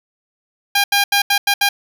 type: tone bursts at uneven times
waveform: 10% pulse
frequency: 806 Hz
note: G5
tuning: 48 cents sharp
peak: -4 dBFS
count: 6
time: 0.75-0.84 / 0.92-1.04 / 1.12-1.22 / 1.3-1.38 / 1.47-1.54 / 1.61-1.69 s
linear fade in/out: 5 ms
effects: none